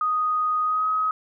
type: tone with pitch glide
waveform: sine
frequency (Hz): 1244.5 to 1267.7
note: D#6 to D#6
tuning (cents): 0 to +32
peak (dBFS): -20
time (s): 0.01-1.11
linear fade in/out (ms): 2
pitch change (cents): +32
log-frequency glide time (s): 0.64-0.87
effects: none

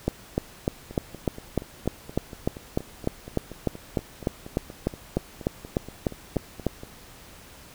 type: two click trains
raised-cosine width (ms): 2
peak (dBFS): -9 / -24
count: 23 / 26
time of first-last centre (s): 0.08-6.667 / 0.91-6.834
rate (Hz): 3.34 / 4.22
effects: pink hiss -48 dBFS RMS until 7.74 s

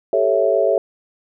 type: chord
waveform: sine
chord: A dominant seventh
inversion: third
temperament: equal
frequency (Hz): 392 / 440 / 554.4 / 659.3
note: G4 / A4 / C#5 / E5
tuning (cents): 0 / 0 / 0 / 0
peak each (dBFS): -21 / -20 / -18 / -18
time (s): 0.13-0.78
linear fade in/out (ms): 2
effects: none

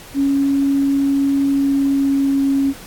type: tone with pitch glide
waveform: sine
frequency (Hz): 277.2 to 274.6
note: C#4 to C#4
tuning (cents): 0 to -16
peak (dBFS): -13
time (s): 0.14-2.74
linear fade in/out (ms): 50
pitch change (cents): -16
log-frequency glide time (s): 1.52-2.5
effects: pink hiss -38 dBFS RMS until 2.86 s + AAC 64 kbps

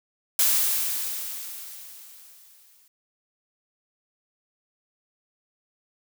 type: noise with exponential decay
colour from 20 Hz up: blue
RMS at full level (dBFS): -19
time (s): 0.39-2.88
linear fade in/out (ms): 2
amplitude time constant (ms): 540
effects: none

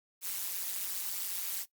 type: noise with amplitude modulation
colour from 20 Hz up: blue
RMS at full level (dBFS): -32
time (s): 0.21-1.66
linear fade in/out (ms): 50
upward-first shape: sine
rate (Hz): 187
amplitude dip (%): 100
effects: noise-tail reverb RT60 0.1 s tail -18 dB re dry + Opus 48 kbps

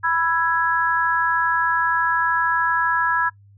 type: chord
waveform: sine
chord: E major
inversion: second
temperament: equal with one note detuned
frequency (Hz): 987.8 / 1328.4 / 1661.2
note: B5 / E6 / G#6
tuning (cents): 0 / +13 / 0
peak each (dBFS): -22 / -23 / -20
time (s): 0.03-3.3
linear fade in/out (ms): 20
effects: noise-tail reverb RT60 0.1 s tail -22 dB re dry + added 100 Hz sine -47 dBFS peak until 3.57 s

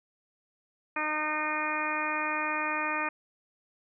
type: harmonic tone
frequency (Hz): 305.8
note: D#4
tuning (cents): -30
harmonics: 1 / 2 / 3 / 4 / 5 / 6 / 7 / 8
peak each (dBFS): -39 / -39 / -35 / -34 / -38 / -36 / -40 / -34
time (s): 0.96-3.09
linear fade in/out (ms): 5
effects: none

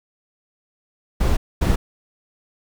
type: noise bursts at uneven times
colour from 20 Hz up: brown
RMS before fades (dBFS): -17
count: 2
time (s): 1.2-1.37 / 1.61-1.76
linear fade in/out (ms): 10
effects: none

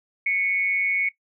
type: tone with amplitude modulation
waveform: sine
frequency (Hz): 2211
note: C#7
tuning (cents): -5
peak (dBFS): -17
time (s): 0.26-1.09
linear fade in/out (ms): 5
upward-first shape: sine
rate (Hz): 193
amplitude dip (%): 55
effects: noise-tail reverb RT60 0.1 s tail -18 dB re dry

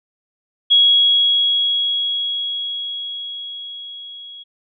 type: tone with level ramp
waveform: sine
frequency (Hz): 3322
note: G#7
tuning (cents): 0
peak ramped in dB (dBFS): -8 to -34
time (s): 0.7-4.44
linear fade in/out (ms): 20
effects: none

